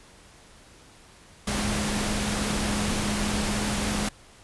sine tone in noise, 207.7 Hz, G#3, in tune, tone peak -29 dBFS, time 1.47-4.09 s, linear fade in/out 5 ms, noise pink, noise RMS -28 dBFS, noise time 1.47-4.09 s, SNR -4 dB, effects pink hiss -52 dBFS RMS until 4.43 s + resampled to 24000 Hz

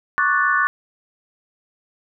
sine chord, D major seventh, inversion third, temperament equal, 1108.7 / 1174.7 / 1480 / 1760 Hz, C#6 / D6 / F#6 / A6, 0 / 0 / 0 / 0 cents, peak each -21 / -23 / -19 / -21 dBFS, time 0.18-0.67 s, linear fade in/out 0 ms, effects none

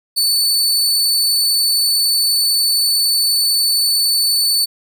sawtooth tone, 4489 Hz, C#8, 21 cents sharp, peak -10 dBFS, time 0.16-4.66 s, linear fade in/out 20 ms, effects none

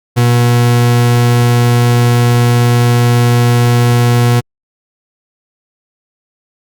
40% pulse tone, 120.4 Hz, B2, 44 cents flat, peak -6 dBFS, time 0.16-4.41 s, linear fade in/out 20 ms, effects Opus 48 kbps

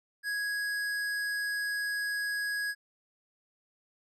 triangle tone with hard clipping, 1661.2 Hz, G#6, in tune, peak -32 dBFS, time 0.23-2.75 s, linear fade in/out 50 ms, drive 17 dB, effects none

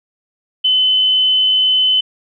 sine tone, 3034 Hz, F#7, 43 cents sharp, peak -10 dBFS, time 0.64-2.01 s, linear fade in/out 10 ms, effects none

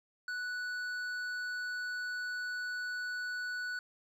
triangle tone with hard clipping, 1480 Hz, F#6, in tune, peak -37 dBFS, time 0.28-3.79 s, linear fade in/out 2 ms, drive 11 dB, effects none

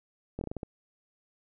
slowing click train, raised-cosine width 2 ms, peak -22 dBFS, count 7, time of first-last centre 0.39-0.632 s, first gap 22 ms, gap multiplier 1.24, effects none

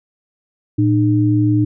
sine tone pair together, 114 / 303.4 Hz, A#2 / D#4, -38 / -44 cents, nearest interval octave + perfect fourth, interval 1694 cents, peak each -14 dBFS, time 0.78-1.65 s, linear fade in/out 10 ms, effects none

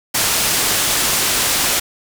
white low-pass noise, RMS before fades -17 dBFS, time 0.14-1.8 s, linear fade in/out 10 ms, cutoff 11000 Hz, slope 12 dB/octave, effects none

